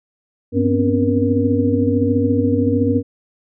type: tone cluster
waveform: sine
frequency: 99.4 / 247.8 / 261.7 / 283 / 473.5 Hz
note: G2 / B3 / C4 / C#4 / A#4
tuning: +25 / +6 / 0 / +36 / +27 cents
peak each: -20 dBFS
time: 0.52-3.03 s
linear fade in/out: 50 ms
effects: none